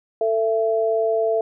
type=tone pair together; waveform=sine; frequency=445.5 / 668 Hz; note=A4 / E5; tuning=+22 / +23 cents; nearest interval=perfect fifth; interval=701 cents; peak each=-20 dBFS; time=0.21-1.41 s; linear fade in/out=2 ms; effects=none